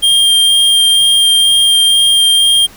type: tone with vibrato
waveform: square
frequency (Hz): 3200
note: G7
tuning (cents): +35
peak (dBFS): -7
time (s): 0.02-2.67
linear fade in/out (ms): 20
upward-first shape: sine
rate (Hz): 2.1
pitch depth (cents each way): 8
effects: pink hiss -38 dBFS RMS until 2.76 s